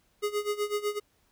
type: tone with tremolo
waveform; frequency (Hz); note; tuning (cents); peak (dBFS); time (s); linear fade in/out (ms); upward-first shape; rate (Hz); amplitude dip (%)
square; 415.3; G#4; 0; -26; 0.22-1; 20; sine; 8; 85
effects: pink hiss -69 dBFS RMS until 1.31 s